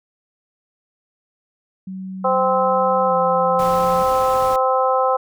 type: tone with pitch glide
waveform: sine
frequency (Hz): 188.8 to 177.18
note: F#3 to F3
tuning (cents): +35 to +25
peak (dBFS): -27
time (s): 1.87-4.03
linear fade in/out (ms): 5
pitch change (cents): -110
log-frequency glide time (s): 3.07-3.14
type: harmonic tone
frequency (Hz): 260.1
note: C4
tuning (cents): -10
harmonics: 2 / 3 / 4 / 5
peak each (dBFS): -18 / -20 / -21 / -22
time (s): 2.24-5.17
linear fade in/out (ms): 10
type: noise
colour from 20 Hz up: pink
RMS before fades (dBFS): -33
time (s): 3.59-4.56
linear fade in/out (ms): 2
effects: none